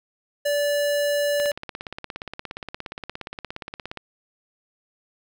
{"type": "tone", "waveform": "square", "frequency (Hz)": 580, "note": "D5", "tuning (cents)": -22, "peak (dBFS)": -21, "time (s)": [0.45, 1.52], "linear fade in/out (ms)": 10}
{"type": "click train", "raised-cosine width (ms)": 0.3, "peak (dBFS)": -17, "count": 45, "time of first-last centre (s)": [1.4, 3.973], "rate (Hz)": 17.1}
{"effects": []}